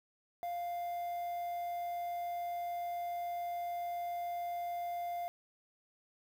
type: tone with quantisation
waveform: triangle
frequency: 698.5 Hz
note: F5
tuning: in tune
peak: -34 dBFS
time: 0.43-5.28 s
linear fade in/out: 0 ms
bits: 9
effects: none